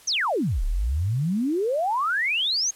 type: exponential two-way sweep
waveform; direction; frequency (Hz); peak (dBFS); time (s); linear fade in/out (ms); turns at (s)
sine; down then up; 6645 to 33.38 to 6645; -21; 0.07-2.71; 10; 0.64
effects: white hiss -51 dBFS RMS until 2.75 s + low-pass 12000 Hz 12 dB/octave